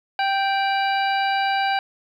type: harmonic tone with a mistuned harmonic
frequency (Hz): 784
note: G5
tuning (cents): 0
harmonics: 1 / 2 / 3 / 4 / 5 / 6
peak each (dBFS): -20 / -26 / -30 / -32 / -34 / -36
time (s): 0.19-1.79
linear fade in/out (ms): 2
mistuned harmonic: 4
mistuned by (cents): -130
effects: 9-bit